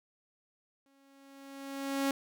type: tone with exponential growth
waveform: sawtooth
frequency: 274.6 Hz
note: C#4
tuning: 16 cents flat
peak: -23 dBFS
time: 0.86-2.11 s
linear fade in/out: 1 ms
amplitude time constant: 270 ms
effects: none